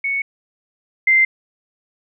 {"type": "tone pair in turn", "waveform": "sine", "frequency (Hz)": [2217, 2084], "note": ["C#7", "C7"], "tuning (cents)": [0, -7], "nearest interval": "minor second", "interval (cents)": 107, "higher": "first", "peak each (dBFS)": [-18, -10], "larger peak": "second", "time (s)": [[0.04, 0.22], [1.07, 1.25]], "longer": "neither", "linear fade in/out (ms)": 5, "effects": []}